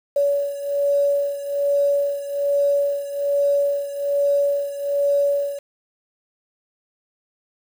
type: beating tone pair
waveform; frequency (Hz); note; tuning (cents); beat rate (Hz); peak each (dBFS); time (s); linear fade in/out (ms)
sine; 567 / 568.2; C#5 / C#5; +39 / +43; 1.2; -19 / -23; 0.16-5.59; 5
effects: 7-bit